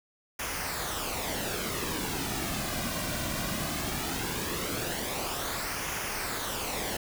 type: noise with flanger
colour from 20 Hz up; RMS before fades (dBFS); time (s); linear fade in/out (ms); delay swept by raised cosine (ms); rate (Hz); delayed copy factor
pink; -33; 0.39-6.97; 5; 0.24 to 2.34; 0.18; -0.55
effects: none